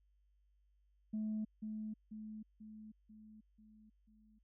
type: tone with echo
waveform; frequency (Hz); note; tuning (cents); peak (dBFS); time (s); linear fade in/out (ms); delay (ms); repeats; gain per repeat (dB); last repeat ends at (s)
sine; 215.7; A3; -34; -35; 1.13-1.45; 10; 490; 6; -5; 4.39
effects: tanh soft clip ceiling -33 dBFS + added 50 Hz sine -70 dBFS peak until 4.43 s